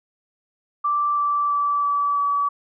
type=tone with pitch steps; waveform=sine; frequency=1171 / 1164.3 / 1157.5 / 1150.9 / 1144.3 Hz; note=D6 / D6 / D6 / D6 / D6; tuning=-5 / -15 / -25 / -35 / -45 cents; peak=-18 dBFS; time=0.84-2.49 s; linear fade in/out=10 ms; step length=330 ms; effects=none